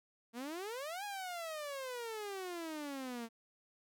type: exponential two-way sweep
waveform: sawtooth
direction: up then down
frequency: 224.7 to 835 to 224.7 Hz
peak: -37 dBFS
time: 0.33-3.29 s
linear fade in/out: 50 ms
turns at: 1.04 s
effects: none